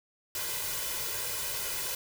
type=noise with comb filter; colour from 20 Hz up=white; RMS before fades=-34 dBFS; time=0.35-1.95 s; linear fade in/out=2 ms; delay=2 ms; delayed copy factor=+0.7; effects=none